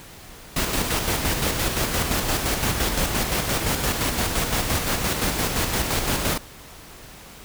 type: noise with tremolo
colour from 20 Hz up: pink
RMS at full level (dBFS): -22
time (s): 0.56-6.38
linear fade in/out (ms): 5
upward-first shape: square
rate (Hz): 5.8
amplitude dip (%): 40
effects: pink hiss -43 dBFS RMS until 7.44 s